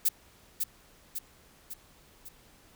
violet noise with echo, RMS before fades -24 dBFS, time 0.05-0.09 s, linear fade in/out 10 ms, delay 550 ms, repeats 4, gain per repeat -5 dB, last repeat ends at 2.29 s, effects pink hiss -59 dBFS RMS until 2.75 s

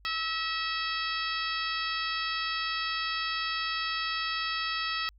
harmonic tone with a mistuned harmonic, 651 Hz, E5, 22 cents flat, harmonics 2 / 3 / 4 / 5 / 6 / 7 / 8, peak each -34 / -36 / -37 / -38 / -39 / -39 / -40 dBFS, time 0.05-5.09 s, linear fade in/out 0 ms, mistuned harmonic 3, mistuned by -23 cents, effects added 50 Hz sine -55 dBFS peak until 5.18 s

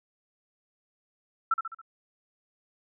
sine tone with echo, 1335 Hz, E6, 22 cents sharp, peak -20 dBFS, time 1.51-1.54 s, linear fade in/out 5 ms, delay 69 ms, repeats 4, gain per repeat -6 dB, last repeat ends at 1.816 s, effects none

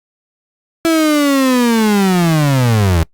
35% pulse linear sweep, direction down, 332.6 to 77.78 Hz, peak -8 dBFS, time 0.85-3.03 s, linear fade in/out 0 ms, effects noise-tail reverb RT60 0.1 s tail -25 dB re dry + Opus 48 kbps

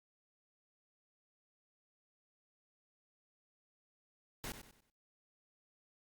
pink noise with echo, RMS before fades -43 dBFS, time 4.44-4.52 s, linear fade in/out 0 ms, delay 95 ms, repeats 4, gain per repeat -9 dB, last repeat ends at 4.9 s, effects noise-tail reverb RT60 0.5 s tail -25 dB re dry + Opus 48 kbps

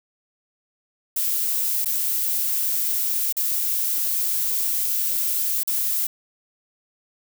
violet noise with dropouts, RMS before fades -23 dBFS, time 1.16-6.07 s, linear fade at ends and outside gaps 5 ms, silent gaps 1.847-1.857 / 3.326-3.367 / 5.634-5.674 s, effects none

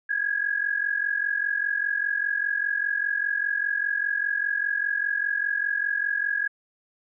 sine tone pair together, 1635 / 1680 Hz, G#6 / G#6, -28 / +19 cents, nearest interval unison, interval 47 cents, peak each -26 dBFS, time 0.09-6.48 s, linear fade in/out 10 ms, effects none

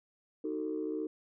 sine chord, D# diminished, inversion none, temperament just, 311.1 / 373.4 / 448 Hz, D#4 / F#4 / A4, 0 / +16 / +31 cents, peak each -35 / -39 / -37 dBFS, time 0.44-1.07 s, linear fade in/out 5 ms, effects tanh soft clip ceiling -25 dBFS

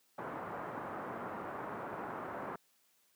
white low-pass noise, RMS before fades -42 dBFS, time 0.18-2.56 s, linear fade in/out 5 ms, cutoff 1300 Hz, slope 24 dB/octave, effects white hiss -72 dBFS RMS until 3.15 s + high-pass 150 Hz 12 dB/octave

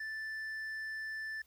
triangle tone with tanh clipping, 1760 Hz, A6, in tune, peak -39 dBFS, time 0-1.42 s, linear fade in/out 5 ms, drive 9 dB, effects added 60 Hz sine -70 dBFS peak until 1.46 s + white hiss -70 dBFS RMS until 1.46 s

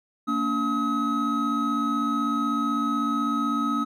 triangle tone cluster, 229.4 / 285.4 / 1274 Hz, A#3 / D4 / D#6, -28 / -49 / +41 cents, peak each -26 / -25 / -24 dBFS, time 0.27-3.85 s, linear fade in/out 20 ms, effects none

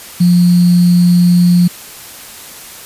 sine tone with sample-and-hold, 176.3 Hz, F3, 17 cents sharp, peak -5 dBFS, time 0.2-1.68 s, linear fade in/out 10 ms, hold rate 4410 Hz, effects white hiss -32 dBFS RMS until 2.85 s + resampled to 32000 Hz

